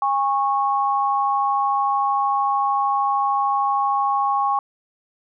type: tone pair together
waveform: sine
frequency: 813.2 / 1100 Hz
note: G#5 / C#6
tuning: -37 / -14 cents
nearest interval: perfect fourth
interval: 523 cents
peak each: -20 dBFS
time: 0.02-4.59 s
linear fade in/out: 2 ms
effects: none